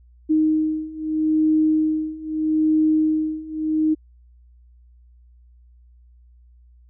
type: beating tone pair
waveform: sine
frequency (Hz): 311.1 / 311.89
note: D#4 / D#4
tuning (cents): 0 / +4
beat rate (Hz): 0.79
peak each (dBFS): -21 / -19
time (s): 0.29-3.95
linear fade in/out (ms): 20
effects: added 60 Hz sine -48 dBFS peak until 6.89 s